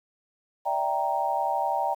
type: chord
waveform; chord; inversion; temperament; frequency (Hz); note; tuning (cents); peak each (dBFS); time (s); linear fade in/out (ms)
sine; E half-diminished seventh; third; equal; 587.3 / 659.3 / 784 / 932.3; D5 / E5 / G5 / Bb5; 0 / 0 / 0 / 0; -32 / -32 / -27 / -28; 0.65-1.95; 20
effects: 9-bit